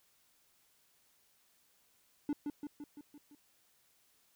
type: tone with echo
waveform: triangle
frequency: 292.2 Hz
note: D4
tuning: 9 cents flat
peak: -29 dBFS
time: 2.29-2.33 s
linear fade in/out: 2 ms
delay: 170 ms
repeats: 6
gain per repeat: -4 dB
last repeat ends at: 3.35 s
effects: white hiss -71 dBFS RMS until 4.35 s